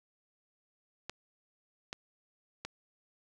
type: clicks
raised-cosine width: 0.2 ms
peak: -21 dBFS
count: 3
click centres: 1.096 / 1.929 / 2.65 s
effects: none